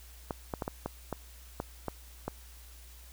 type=clicks; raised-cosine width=1 ms; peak=-19 dBFS; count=9; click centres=0.308 / 0.538 / 0.622 / 0.679 / 0.86 / 1.127 / 1.601 / 1.883 / 2.28 s; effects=added 60 Hz sine -50 dBFS peak until 3.12 s + white hiss -56 dBFS RMS until 3.12 s